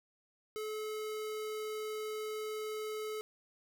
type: tone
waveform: square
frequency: 430.3 Hz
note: A4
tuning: 39 cents flat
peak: -38 dBFS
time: 0.56-3.21 s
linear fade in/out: 0 ms
effects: none